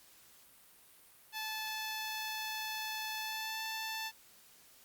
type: tone with pitch glide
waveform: 10% pulse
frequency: 870 to 882.7 Hz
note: A5 to A5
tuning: -20 to +5 cents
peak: -29 dBFS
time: 1.32-4.12 s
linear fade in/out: 50 ms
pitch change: +25 cents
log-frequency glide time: 3.18-3.63 s
effects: white hiss -61 dBFS RMS until 4.84 s + Opus 48 kbps